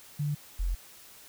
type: tone pair in turn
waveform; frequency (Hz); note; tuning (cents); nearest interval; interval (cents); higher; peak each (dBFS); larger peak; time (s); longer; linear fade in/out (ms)
sine; 146.83 / 43.65; D3 / F1; 0 / 0; octave + major sixth; 2100; first; -27 / -26; second; 0.19-0.35 / 0.59-0.75; neither; 10
effects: white hiss -52 dBFS RMS until 1.28 s